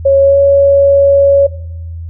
sine tone with pitch glide, 549 to 558 Hz, C#5 to C#5, -17 to +11 cents, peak -4 dBFS, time 0.05-1.47 s, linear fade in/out 10 ms, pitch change +28 cents, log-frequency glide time 0.18-0.39 s, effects noise-tail reverb RT60 0.8 s tail -18 dB re dry + added 83 Hz sine -21 dBFS peak until 2.09 s

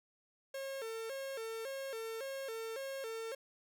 45% pulse tone with vibrato, 493.9 Hz, B4, in tune, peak -40 dBFS, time 0.54-3.35 s, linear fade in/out 5 ms, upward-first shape square, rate 1.8 Hz, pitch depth 160 cents each way, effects none

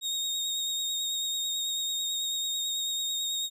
30% pulse tone with vibrato, 3729 Hz, A#7, in tune, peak -26 dBFS, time 0.01-3.5 s, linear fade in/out 50 ms, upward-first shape sine, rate 9.1 Hz, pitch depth 23 cents each way, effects none

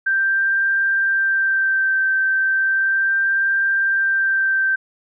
sine tone with vibrato, 1568 Hz, G6, in tune, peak -15 dBFS, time 0.06-4.76 s, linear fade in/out 10 ms, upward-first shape sine, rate 0.35 Hz, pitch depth 15 cents each way, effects none

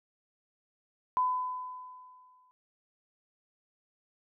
sine tone with exponential decay, 1007 Hz, B5, 33 cents sharp, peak -23 dBFS, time 1.17-2.51 s, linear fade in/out 0 ms, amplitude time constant 290 ms, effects none

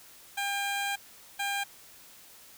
15% pulse tone bursts at uneven times, 801 Hz, G5, 37 cents sharp, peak -23 dBFS, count 2, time 0.37-0.96 / 1.39-1.64 s, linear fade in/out 10 ms, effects white hiss -53 dBFS RMS until 2.57 s

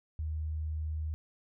sine tone, 77.78 Hz, D#2, in tune, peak -32 dBFS, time 0.19-1.14 s, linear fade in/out 0 ms, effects none

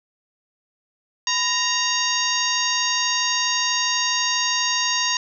harmonic tone with a mistuned harmonic, 932.3 Hz, A#5, in tune, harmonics 1 / 2 / 3 / 4 / 5 / 6 / 7, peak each -27 / -27 / -27 / -27 / -27 / -27 / -27 dBFS, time 1.27-5.17 s, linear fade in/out 2 ms, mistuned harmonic 1, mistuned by +130 cents, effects none

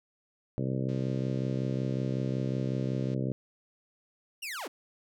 harmonic tone, 65.41 Hz, C2, in tune, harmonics 2 / 3 / 4 / 5 / 6 / 7 / 8 / 9, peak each -31 / -35 / -37 / -39 / -41 / -42 / -43 / -44 dBFS, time 0.58-3.32 s, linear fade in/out 0 ms
click train, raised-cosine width 0.2 ms, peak -37 dBFS, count 397, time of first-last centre 0.89-3.14 s, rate 176 Hz
sawtooth linear sweep, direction down, 2904 to 202.3 Hz, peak -32 dBFS, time 4.42-4.68 s, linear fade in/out 10 ms
effects none

